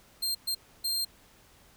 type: tone bursts at uneven times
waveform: sawtooth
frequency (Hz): 4186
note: C8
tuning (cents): 0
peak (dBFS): -25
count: 3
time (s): 0.22-0.35 / 0.47-0.55 / 0.84-1.05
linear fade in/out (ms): 10
effects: pink hiss -59 dBFS RMS until 1.76 s